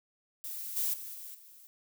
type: noise with level steps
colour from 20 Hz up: violet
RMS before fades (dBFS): -40 / -31 / -43 / -45 / -55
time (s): 0.44-1.67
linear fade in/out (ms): 0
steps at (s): 0.76 / 0.93 / 1.14 / 1.34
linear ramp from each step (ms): 10
effects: none

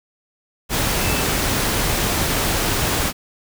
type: tone in noise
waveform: sine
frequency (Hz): 2637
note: E7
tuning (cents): 0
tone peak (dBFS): -28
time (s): 1-1.25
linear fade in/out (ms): 50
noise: pink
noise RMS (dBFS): -20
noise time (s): 0.69-3.13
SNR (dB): -11
effects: none

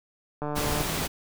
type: click train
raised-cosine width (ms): 1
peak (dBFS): -18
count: 60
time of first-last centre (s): 0.42-0.819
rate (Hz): 148
type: noise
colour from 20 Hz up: pink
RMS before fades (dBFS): -29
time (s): 0.55-1.08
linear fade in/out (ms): 20
effects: none

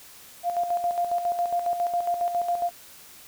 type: tone with tremolo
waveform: sine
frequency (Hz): 698.5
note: F5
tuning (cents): 0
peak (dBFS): -21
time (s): 0.43-2.71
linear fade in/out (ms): 50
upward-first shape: square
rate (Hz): 7.3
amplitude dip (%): 55
effects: white hiss -48 dBFS RMS until 3.27 s

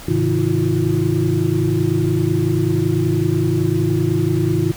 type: tone cluster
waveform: sine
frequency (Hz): 106.2 / 133.9 / 159.4 / 324.4 / 354.9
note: G#2 / C3 / D#3 / E4 / F4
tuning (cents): +39 / +40 / +42 / -28 / +28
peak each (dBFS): -21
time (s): 0.08-4.72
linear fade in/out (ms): 5
effects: pink hiss -36 dBFS RMS until 4.76 s

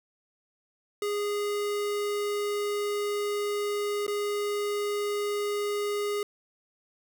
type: tone with dropouts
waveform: square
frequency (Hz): 411.8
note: G#4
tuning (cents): -15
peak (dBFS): -28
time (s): 1.02-6.23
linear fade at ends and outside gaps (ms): 2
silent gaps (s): 4.066-4.079
effects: none

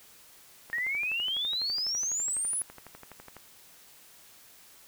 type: click train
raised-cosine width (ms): 0.5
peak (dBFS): -30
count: 33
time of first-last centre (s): 0.7-3.367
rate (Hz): 12
type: exponential sweep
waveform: sine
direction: up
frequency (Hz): 1839 to 10548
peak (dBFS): -28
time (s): 0.73-2.62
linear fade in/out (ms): 0
effects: white hiss -55 dBFS RMS until 4.87 s

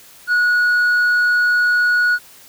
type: tone with tanh clipping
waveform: sine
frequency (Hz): 1458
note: F#6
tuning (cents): -26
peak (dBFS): -13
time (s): 0.27-2.19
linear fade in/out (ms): 50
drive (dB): 3
effects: white hiss -44 dBFS RMS until 2.48 s

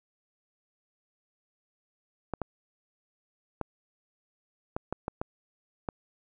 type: clicks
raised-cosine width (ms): 1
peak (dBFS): -17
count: 8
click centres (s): 2.337 / 2.417 / 3.613 / 4.765 / 4.926 / 5.081 / 5.215 / 5.888
effects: none

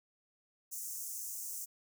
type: high-pass noise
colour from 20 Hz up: pink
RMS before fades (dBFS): -42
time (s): 0.71-1.66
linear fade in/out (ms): 20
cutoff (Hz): 6100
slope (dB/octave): 48
effects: none

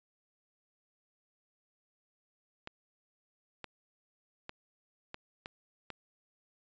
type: clicks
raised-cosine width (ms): 0.3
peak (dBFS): -25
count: 6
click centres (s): 2.674 / 3.643 / 4.494 / 5.144 / 5.459 / 5.903
effects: resampled to 16000 Hz

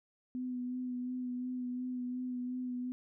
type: tone with vibrato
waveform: sine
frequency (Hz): 250.2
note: B3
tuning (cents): +23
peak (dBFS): -35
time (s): 0.35-2.92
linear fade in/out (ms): 0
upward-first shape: sine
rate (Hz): 2.8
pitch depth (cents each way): 21
effects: none

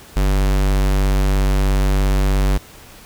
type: tone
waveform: square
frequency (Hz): 48.47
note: G1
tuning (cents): -19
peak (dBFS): -14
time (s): 0.16-2.58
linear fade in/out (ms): 10
effects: pink hiss -42 dBFS RMS until 3.05 s

